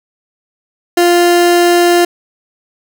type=tone; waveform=30% pulse; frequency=348.9 Hz; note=F4; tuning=2 cents flat; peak=-4 dBFS; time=0.97-2.05 s; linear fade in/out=5 ms; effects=none